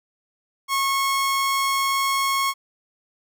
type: tone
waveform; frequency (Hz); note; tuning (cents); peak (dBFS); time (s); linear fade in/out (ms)
sawtooth; 1093; C#6; -25; -16; 0.68-2.54; 50
effects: none